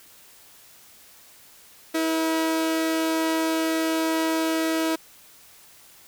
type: tone pair together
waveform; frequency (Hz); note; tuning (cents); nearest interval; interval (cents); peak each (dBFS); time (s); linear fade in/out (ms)
sawtooth; 322.3 / 482.9; E4 / B4; -39 / -39; perfect fifth; 700; -18 / -30; 1.94-4.96; 10
effects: white hiss -51 dBFS RMS until 6.07 s